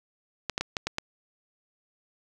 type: clicks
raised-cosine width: 0.2 ms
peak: -11 dBFS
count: 6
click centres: 0.497 / 0.579 / 0.61 / 0.768 / 0.87 / 0.984 s
effects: none